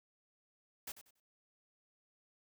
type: noise with echo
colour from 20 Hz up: white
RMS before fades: -44 dBFS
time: 0.87-0.92 s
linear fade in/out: 5 ms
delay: 94 ms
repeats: 3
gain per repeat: -12 dB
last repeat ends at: 1.202 s
effects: none